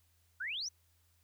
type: exponential sweep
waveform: sine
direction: up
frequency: 1396.9 to 6272 Hz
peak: -36 dBFS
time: 0.4-0.69 s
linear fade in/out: 10 ms
effects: added 84 Hz sine -70 dBFS peak until 1.23 s + white hiss -74 dBFS RMS until 1.23 s